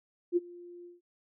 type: tone with ADSR envelope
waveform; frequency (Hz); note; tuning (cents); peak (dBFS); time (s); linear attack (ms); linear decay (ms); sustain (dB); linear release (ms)
sine; 350; F4; +4; -21; 0.32-1.01; 46; 27; -24; 160
effects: none